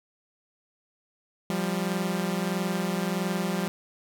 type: tone pair together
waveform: sawtooth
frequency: 175.8 / 197.33 Hz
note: F3 / G3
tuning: +12 / +12 cents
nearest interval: major second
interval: 200 cents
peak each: -25 dBFS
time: 1.5-3.68 s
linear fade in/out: 0 ms
effects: none